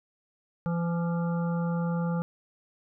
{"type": "harmonic tone with a mistuned harmonic", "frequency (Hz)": 170, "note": "F3", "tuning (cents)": -46, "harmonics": [1, 3, 5, 7, 8], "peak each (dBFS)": [-26, -36, -40, -43, -44], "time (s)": [0.66, 2.22], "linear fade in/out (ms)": 0, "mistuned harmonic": 8, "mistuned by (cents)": 37, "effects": []}